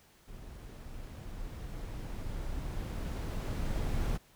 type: noise with level ramp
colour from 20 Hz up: brown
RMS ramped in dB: -47 to -31 dBFS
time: 0.27-4.18 s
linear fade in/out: 20 ms
effects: pink hiss -63 dBFS RMS until 4.35 s